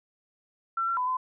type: tone with pitch steps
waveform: sine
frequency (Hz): 1348 / 1362 / 1001 / 1021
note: E6 / F6 / B5 / C6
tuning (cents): +38 / -44 / +23 / -43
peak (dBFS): -25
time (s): 0.77-1.17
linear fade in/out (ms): 5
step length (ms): 100
effects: none